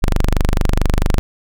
sawtooth tone, 24.5 Hz, G0, in tune, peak -8 dBFS, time 0.02-1.19 s, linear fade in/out 0 ms, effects none

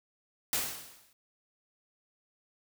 white noise with exponential decay, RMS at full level -28 dBFS, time 0.53-1.13 s, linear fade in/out 1 ms, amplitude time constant 130 ms, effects none

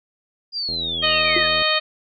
sine linear sweep, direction down, 4872 to 1651 Hz, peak -22 dBFS, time 0.52-1.48 s, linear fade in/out 50 ms
click train, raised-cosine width 2 ms, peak -22 dBFS, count 78, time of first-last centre 0.69-1.62 s, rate 82.8 Hz
harmonic tone, 620 Hz, D#5, 6 cents flat, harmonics 1 / 2 / 3 / 4 / 5 / 6 / 7, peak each -24 / -24 / -24 / -24 / -24 / -24 / -24 dBFS, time 1.02-1.8 s, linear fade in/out 20 ms
sine tone with exponential decay, 350 Hz, F4, 4 cents sharp, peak -17 dBFS, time 1.36-1.47 s, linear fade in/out 5 ms, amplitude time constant 23 ms
effects MP3 96 kbps

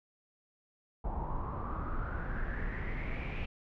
brown noise with low-pass filter sweep, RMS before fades -36 dBFS, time 1.04-3.46 s, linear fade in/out 10 ms, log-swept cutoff 870 to 2600 Hz, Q 6.5, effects none

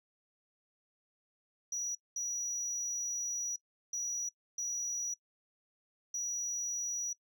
sine tone bursts at uneven times, 5830 Hz, F#8, 26 cents flat, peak -31 dBFS, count 5, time 1.72-1.95 / 2.16-3.56 / 3.93-4.29 / 4.58-5.14 / 6.14-7.13 s, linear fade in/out 5 ms, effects noise-tail reverb RT60 0.1 s tail -24 dB re dry + tanh soft clip ceiling -33 dBFS

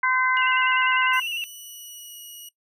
harmonic tone, 513 Hz, C5, 34 cents flat, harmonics 2 / 3 / 4, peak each -23 / -23 / -23 dBFS, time 0.03-1.2 s, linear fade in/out 5 ms
sine tone with vibrato, 2794 Hz, F7, in tune, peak -26 dBFS, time 0.37-1.44 s, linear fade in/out 0 ms, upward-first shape square, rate 10 Hz, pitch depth 51 cents each way
10% pulse tone with pitch glide, 2958 to 2906 Hz, F#7 to F#7, -1 to -32 cents, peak -31 dBFS, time 1.13-2.49 s, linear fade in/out 5 ms, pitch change -31 cents, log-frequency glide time 1.49-2.19 s
effects noise-tail reverb RT60 0.1 s tail -20 dB re dry

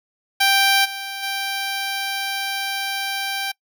10% pulse tone with level steps, 785 Hz, G5, 2 cents sharp, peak -6 / -20 / -15 dBFS, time 0.4-3.52 s, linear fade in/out 10 ms, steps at 0.84 / 1.22 s, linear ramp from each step 20 ms, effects noise-tail reverb RT60 0.1 s tail -24 dB re dry

